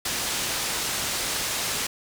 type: low-pass noise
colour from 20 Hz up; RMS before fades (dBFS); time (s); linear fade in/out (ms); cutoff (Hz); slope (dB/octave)
white; -28; 0.05-1.87; 5; 8500; 12
effects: none